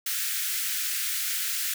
white high-pass noise, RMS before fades -29 dBFS, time 0.06-1.74 s, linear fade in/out 5 ms, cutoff 1400 Hz, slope 48 dB/octave, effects none

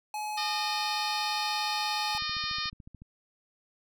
square tone, 848 Hz, G#5, 36 cents sharp, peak -33 dBFS, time 0.14-2.18 s, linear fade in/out 2 ms
harmonic tone, 611 Hz, D#5, 32 cents flat, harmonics 2 / 3 / 4 / 5 / 6 / 7 / 8 / 9, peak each -37 / -40 / -39 / -41 / -38 / -37 / -38 / -42 dBFS, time 0.37-2.7 s, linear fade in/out 10 ms
click train, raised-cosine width 5 ms, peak -35 dBFS, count 13, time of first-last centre 2.15-3.02 s, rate 13.8 Hz
effects none

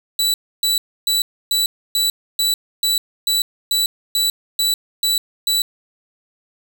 sawtooth tone bursts, 3951 Hz, B7, in tune, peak -12 dBFS, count 13, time 0.19-5.62 s, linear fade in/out 2 ms, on 150 ms, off 290 ms, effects none

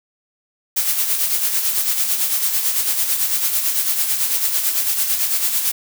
blue noise with tremolo, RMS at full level -17 dBFS, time 0.76-5.72 s, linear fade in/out 10 ms, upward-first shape sine, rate 9 Hz, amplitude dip 50%, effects none

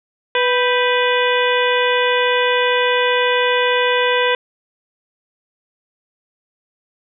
harmonic tone with a mistuned harmonic, 493.9 Hz, B4, in tune, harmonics 1 / 2 / 3 / 4 / 5 / 6 / 7, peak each -17 / -20 / -22 / -23 / -24 / -25 / -25 dBFS, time 0.35-4.35 s, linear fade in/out 2 ms, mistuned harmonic 3, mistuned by +90 cents, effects none

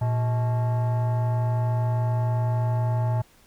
sine tone with frequency modulation, 116.54 Hz, A#2, in tune, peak -18 dBFS, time 0.01-3.22 s, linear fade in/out 10 ms, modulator 751 Hz, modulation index 0.43, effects tanh soft clip ceiling -20 dBFS + pink hiss -57 dBFS RMS until 3.46 s

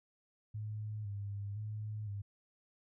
sine tone with vibrato, 103.83 Hz, G#2, in tune, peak -38 dBFS, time 0.54-2.22 s, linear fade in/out 10 ms, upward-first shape square, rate 0.98 Hz, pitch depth 49 cents each way, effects none

